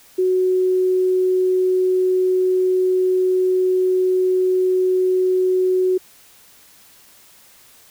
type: tone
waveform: sine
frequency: 370 Hz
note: F#4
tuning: in tune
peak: -14 dBFS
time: 0.18-5.98 s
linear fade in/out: 10 ms
effects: white hiss -49 dBFS RMS until 7.9 s